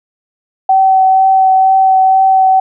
sine tone with vibrato, 763 Hz, G5, 47 cents flat, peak -5 dBFS, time 0.69-2.6 s, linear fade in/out 5 ms, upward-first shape triangle, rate 2.1 Hz, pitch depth 12 cents each way, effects none

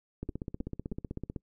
two click trains, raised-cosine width 3 ms, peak -24 / -23 dBFS, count 3 / 19, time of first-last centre 0.29-0.917 / 0.23-1.362 s, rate 3.19 / 15.9 Hz, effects noise-tail reverb RT60 0.1 s tail -26 dB re dry

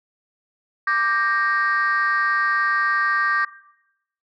sine chord, G minor, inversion second, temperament equal with one note detuned, 1174.7 / 1581.6 / 1864.7 Hz, D6 / G6 / Bb6, 0 / +15 / 0 cents, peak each -20 / -21 / -22 dBFS, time 0.87-3.45 s, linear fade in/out 5 ms, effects noise-tail reverb RT60 0.8 s tail -17 dB re dry + tanh soft clip ceiling -12 dBFS

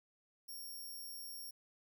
5% pulse tone, 5540 Hz, F8, 15 cents flat, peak -40 dBFS, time 0.48-1.51 s, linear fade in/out 10 ms, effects none

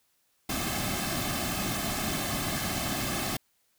pink noise with comb filter, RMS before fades -31 dBFS, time 0.49-3.37 s, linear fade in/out 5 ms, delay 2.1 ms, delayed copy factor -0.7, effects white hiss -71 dBFS RMS until 3.78 s

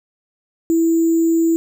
sine tone with sample-and-hold, 329.6 Hz, E4, in tune, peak -12 dBFS, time 0.7-1.56 s, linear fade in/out 0 ms, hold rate 7350 Hz, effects none

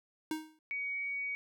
square tone with exponential decay, 312.9 Hz, D#4, 10 cents sharp, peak -31 dBFS, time 0.31-0.59 s, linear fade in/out 2 ms, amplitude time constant 60 ms
sine tone, 2251 Hz, C#7, 26 cents sharp, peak -34 dBFS, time 0.71-1.35 s, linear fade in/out 0 ms
effects none

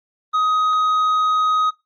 triangle tone with tanh clipping, 1257 Hz, D#6, 17 cents sharp, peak -16 dBFS, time 0.33-1.71 s, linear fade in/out 20 ms, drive 9 dB, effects noise-tail reverb RT60 0.2 s tail -19 dB re dry + Opus 32 kbps

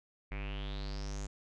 square tone with low-pass filter sweep, 49.75 Hz, G1, 26 cents sharp, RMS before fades -39 dBFS, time 0.31-1.27 s, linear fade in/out 10 ms, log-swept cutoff 2200 to 7200 Hz, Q 6.5, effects none

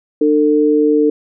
sine tone pair together, 300 / 449.5 Hz, D4 / A4, +37 / +37 cents, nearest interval perfect fifth, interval 700 cents, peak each -12 dBFS, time 0.21-1.1 s, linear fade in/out 5 ms, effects none

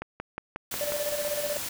click train, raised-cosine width 0.5 ms, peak -18 dBFS, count 6, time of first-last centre 0.02-0.921 s, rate 5.55 Hz
white noise, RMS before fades -34 dBFS, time 0.71-1.69 s, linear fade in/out 5 ms
triangle tone with tremolo, 587.3 Hz, D5, in tune, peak -25 dBFS, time 0.81-1.57 s, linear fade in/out 0 ms, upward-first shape square, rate 16 Hz, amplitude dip 60%
effects none

